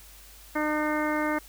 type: harmonic tone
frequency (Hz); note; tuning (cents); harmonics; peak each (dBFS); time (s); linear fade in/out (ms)
303.4; D#4; -44; 1 / 2 / 3 / 4 / 5 / 6 / 7; -28 / -31 / -33 / -34 / -35 / -36 / -36; 0.55-1.39; 10
effects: added 50 Hz sine -51 dBFS peak until 1.48 s + white hiss -51 dBFS RMS until 1.48 s